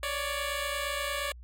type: tone pair together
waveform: 10% pulse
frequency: 558.7 / 587.3 Hz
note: C#5 / D5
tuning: +13 / 0 cents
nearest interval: minor second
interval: 87 cents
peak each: -25 dBFS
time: 0.03-1.32 s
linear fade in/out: 2 ms
effects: added 60 Hz sine -44 dBFS peak until 1.43 s + MP3 64 kbps

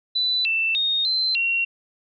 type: tone with pitch steps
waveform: sine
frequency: 3987 / 2665 / 3707 / 4090 / 2740 Hz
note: B7 / E7 / A#7 / C8 / F7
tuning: +16 / +18 / -10 / -40 / -34 cents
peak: -19 dBFS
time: 0.15-1.65 s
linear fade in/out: 10 ms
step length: 300 ms
effects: none

